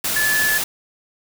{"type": "tone in noise", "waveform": "sine", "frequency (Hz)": 1728, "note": "A6", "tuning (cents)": -32, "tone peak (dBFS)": -17, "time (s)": [0.16, 0.58], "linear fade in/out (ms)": 5, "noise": "white", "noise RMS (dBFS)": -22, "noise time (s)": [0.04, 0.64], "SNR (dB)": 2, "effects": []}